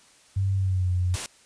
sine tone with pitch glide, 97 to 89.98 Hz, G2 to F#2, -18 to -48 cents, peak -21 dBFS, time 0.36-1.16 s, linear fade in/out 10 ms, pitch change -130 cents, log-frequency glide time 0.55-0.91 s
white noise, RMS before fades -32 dBFS, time 1.14-1.26 s, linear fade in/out 0 ms
effects white hiss -56 dBFS RMS until 1.45 s + resampled to 22050 Hz

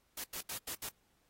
white noise bursts at uneven times, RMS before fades -41 dBFS, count 5, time 0.17-0.24 / 0.33-0.41 / 0.49-0.58 / 0.67-0.75 / 0.82-0.89 s, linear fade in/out 5 ms, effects pink hiss -74 dBFS RMS until 1.29 s + AAC 48 kbps

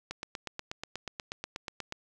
click train, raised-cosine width 0.2 ms, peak -19 dBFS, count 16, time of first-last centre 0.11-1.924 s, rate 8.27 Hz, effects none

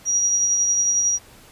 sine tone with tremolo, 5750 Hz, F8, 50 cents sharp, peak -15 dBFS, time 0.05-1.19 s, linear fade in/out 50 ms, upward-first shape triangle, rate 11 Hz, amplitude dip 35%, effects pink hiss -48 dBFS RMS until 1.51 s + resampled to 32000 Hz

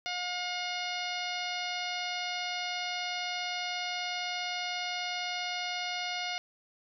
harmonic tone with a mistuned harmonic, 717 Hz, F5, 45 cents sharp, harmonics 1 / 2 / 3 / 4 / 5 / 6 / 7 / 8, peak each -38 / -42 / -38 / -40 / -42 / -43 / -43 / -47 dBFS, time 0.06-6.38 s, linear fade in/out 0 ms, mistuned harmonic 7, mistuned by -17 cents, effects none

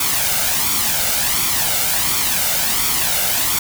white noise with flanger, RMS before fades -18 dBFS, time 0-3.59 s, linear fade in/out 5 ms, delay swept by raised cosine 0.88 to 1.41 ms, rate 1.4 Hz, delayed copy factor +0.55, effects none

